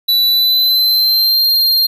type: tone with pitch glide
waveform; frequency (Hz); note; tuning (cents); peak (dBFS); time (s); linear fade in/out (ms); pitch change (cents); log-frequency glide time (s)
square; 3959 to 4194; B7 to C8; +3 to +3; -10; 0.08-1.87; 10; +100; 0.27-1.45
effects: 8-bit